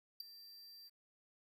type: tone with ADSR envelope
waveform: square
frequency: 4699 Hz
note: D8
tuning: in tune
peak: -39 dBFS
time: 0.2-0.9 s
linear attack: 5 ms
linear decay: 8 ms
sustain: -16 dB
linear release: 28 ms
effects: 12-bit